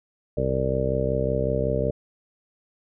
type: harmonic tone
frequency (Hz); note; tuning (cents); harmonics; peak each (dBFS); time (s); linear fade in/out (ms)
65.41; C2; 0; 1 / 2 / 3 / 4 / 5 / 6 / 7 / 8 / 9; -30 / -28 / -32 / -34 / -38 / -33 / -27 / -35 / -27; 0.37-1.91; 5
effects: none